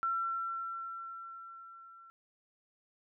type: tone with level ramp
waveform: sine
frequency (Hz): 1352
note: E6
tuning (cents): +43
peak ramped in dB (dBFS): -29 to -53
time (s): 0.03-2.1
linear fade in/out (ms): 0
effects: none